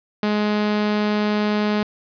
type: tone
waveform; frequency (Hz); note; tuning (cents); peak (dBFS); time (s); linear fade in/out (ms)
sawtooth; 209.8; G#3; +18; -14; 0.23-1.83; 2
effects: resampled to 11025 Hz + 8-bit